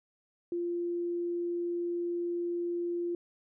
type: tone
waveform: sine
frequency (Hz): 346.6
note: F4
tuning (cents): -13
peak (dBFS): -30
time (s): 0.52-3.15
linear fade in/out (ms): 2
effects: none